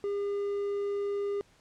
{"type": "tone", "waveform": "triangle", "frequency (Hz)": 404.1, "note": "G#4", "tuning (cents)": -47, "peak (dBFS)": -27, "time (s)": [0.04, 1.41], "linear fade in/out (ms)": 0, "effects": ["pink hiss -63 dBFS RMS until 1.6 s", "low-pass 8000 Hz 12 dB/octave"]}